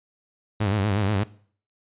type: tone with vibrato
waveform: sawtooth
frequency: 101.8 Hz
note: G#2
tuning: 34 cents flat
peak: -17 dBFS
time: 0.6-1.24 s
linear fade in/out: 10 ms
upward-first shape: sine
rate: 8.3 Hz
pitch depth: 110 cents each way
effects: noise-tail reverb RT60 0.5 s tail -20 dB re dry + resampled to 8000 Hz